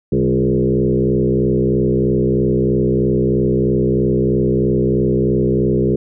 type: tone with frequency modulation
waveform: sine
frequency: 277.2 Hz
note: C#4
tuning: in tune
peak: -12 dBFS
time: 0.12-5.96 s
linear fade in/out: 5 ms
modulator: 63.1 Hz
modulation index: 2.8
effects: none